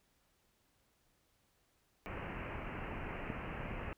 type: low-pass noise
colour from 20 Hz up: pink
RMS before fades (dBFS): -43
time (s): 2.06-3.93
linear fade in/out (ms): 0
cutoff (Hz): 2800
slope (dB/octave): 96
type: click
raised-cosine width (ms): 3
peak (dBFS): -27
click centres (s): 3.302
effects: pink hiss -75 dBFS RMS until 3.97 s